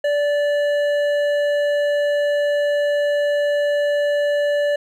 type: tone with hard clipping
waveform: triangle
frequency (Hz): 582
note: D5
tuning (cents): -16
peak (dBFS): -18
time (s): 0.04-4.76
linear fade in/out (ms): 5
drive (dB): 13
effects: none